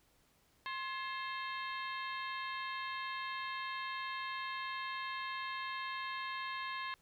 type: harmonic tone with a mistuned harmonic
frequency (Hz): 529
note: C5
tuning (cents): +19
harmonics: 2 / 3 / 4 / 5 / 6 / 7 / 8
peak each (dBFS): -41 / -45 / -47 / -49 / -51 / -52 / -53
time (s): 0.66-6.94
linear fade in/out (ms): 0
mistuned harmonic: 3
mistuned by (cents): +120
effects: pink hiss -71 dBFS RMS until 7.01 s